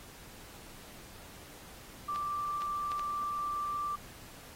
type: tone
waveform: sine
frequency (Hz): 1174.7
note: D6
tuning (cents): 0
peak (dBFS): -32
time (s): 2.08-3.96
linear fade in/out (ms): 10
type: clicks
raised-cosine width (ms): 0.2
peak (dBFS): -25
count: 4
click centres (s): 2.16 / 2.62 / 2.918 / 2.995
effects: pink hiss -52 dBFS RMS until 4.55 s + AAC 48 kbps